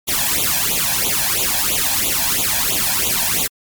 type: noise with flanger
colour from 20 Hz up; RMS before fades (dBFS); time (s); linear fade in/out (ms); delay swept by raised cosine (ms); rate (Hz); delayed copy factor
white; -18; 0.07-3.48; 20; 0.28 to 1.23; 3; +1
effects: MP3 96 kbps